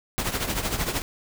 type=noise with tremolo; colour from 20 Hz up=pink; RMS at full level=-24 dBFS; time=0.18-1.02 s; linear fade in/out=0 ms; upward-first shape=triangle; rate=13 Hz; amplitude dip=75%; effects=none